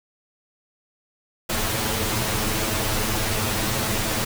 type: noise with comb filter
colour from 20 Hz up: pink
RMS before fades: -24 dBFS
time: 1.49-4.25 s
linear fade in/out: 10 ms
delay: 9.2 ms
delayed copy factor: +0.9
effects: none